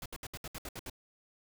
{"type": "noise bursts", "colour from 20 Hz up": "pink", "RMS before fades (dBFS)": -42, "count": 9, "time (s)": [0.02, 0.898], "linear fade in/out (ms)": 2, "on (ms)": 38, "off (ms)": 67, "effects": []}